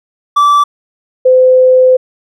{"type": "tone pair in turn", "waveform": ["triangle", "sine"], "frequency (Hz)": [1161, 512.1], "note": ["D6", "C5"], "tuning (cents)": [-20, -37], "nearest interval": "octave + major second", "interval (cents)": 1417, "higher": "first", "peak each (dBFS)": -3, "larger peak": "neither", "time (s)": [[0.36, 0.64], [1.25, 1.97]], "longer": "second", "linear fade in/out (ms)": 10, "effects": []}